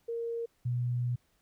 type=tone pair in turn; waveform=sine; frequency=464.5 / 122.32 Hz; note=A#4 / B2; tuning=-6 / -16 cents; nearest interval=octave + major seventh; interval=2310 cents; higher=first; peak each=-32 / -28 dBFS; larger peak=second; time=0.08-0.46 / 0.65-1.16 s; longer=second; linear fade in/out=10 ms; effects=pink hiss -72 dBFS RMS until 1.41 s